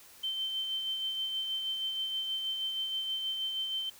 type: tone with tremolo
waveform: sine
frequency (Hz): 3100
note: G7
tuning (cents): -20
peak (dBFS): -30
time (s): 0.23-3.9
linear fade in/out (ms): 10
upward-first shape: sine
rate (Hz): 6.3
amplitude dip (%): 35
effects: white hiss -55 dBFS RMS until 3.99 s